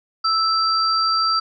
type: tone pair together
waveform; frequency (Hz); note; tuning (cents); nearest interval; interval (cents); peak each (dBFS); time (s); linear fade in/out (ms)
sine; 1319 / 4703; E6 / D8; +1 / +2; octave + minor seventh; 2201; -18 / -20; 0.24-1.4; 10
effects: none